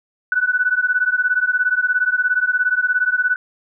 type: beating tone pair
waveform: sine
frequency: 1480 / 1497 Hz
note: F#6 / F#6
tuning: 0 / +20 cents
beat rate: 17 Hz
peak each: -18 dBFS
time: 0.32-3.36 s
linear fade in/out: 2 ms
effects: none